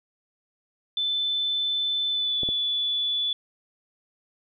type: tone with pitch glide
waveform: sine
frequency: 3520 to 3450 Hz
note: A7 to A7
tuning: 0 to -35 cents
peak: -23 dBFS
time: 0.97-3.33 s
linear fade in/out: 2 ms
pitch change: -35 cents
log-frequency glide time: 2.1-2.43 s
type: clicks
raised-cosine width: 2 ms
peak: -20 dBFS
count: 2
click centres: 2.433 / 2.489 s
effects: none